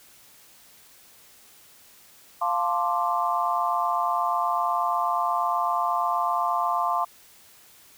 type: chord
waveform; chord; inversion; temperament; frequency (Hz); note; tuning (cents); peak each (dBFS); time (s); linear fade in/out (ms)
sine; D minor seventh; first; equal; 698.5 / 880 / 1046.5 / 1174.7; F5 / A5 / C6 / D6; 0 / 0 / 0 / 0; -27 / -29 / -26 / -28; 2.41-7.05; 10
effects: white hiss -53 dBFS RMS until 7.97 s